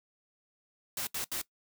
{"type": "noise bursts", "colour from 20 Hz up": "white", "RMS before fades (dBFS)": -35, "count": 3, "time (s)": [0.97, 1.416], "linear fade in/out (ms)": 2, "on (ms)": 100, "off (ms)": 73, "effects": ["noise-tail reverb RT60 0.1 s tail -19 dB re dry"]}